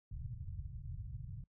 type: low-pass noise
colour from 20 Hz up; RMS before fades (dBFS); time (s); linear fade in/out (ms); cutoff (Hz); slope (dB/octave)
white; -45; 0.11-1.44; 5; 140; 48
effects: noise-tail reverb RT60 0.1 s tail -25 dB re dry